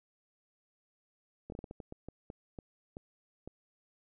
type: slowing click train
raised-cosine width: 2 ms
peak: -30 dBFS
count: 13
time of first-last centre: 1.5-3.476 s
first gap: 22 ms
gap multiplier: 1.33
effects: none